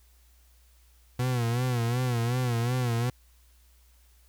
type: tone with vibrato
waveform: 40% pulse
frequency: 121.6 Hz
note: B2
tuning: 26 cents flat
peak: -24 dBFS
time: 1.19-3.1 s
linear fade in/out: 5 ms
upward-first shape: sine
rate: 2.7 Hz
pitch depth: 88 cents each way
effects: added 60 Hz sine -57 dBFS peak until 4.28 s + white hiss -65 dBFS RMS until 4.28 s